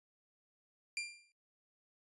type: tone with exponential decay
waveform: sawtooth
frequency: 2382 Hz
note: D7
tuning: 24 cents sharp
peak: -31 dBFS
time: 0.97-1.32 s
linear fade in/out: 1 ms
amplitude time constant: 74 ms
effects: noise-tail reverb RT60 0.2 s tail -24 dB re dry + resampled to 24000 Hz